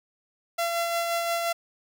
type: tone with tremolo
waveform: sawtooth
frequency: 680 Hz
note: F5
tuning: 46 cents flat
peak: -20 dBFS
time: 0.58-1.53 s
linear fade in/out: 10 ms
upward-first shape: sine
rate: 5.7 Hz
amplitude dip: 30%
effects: none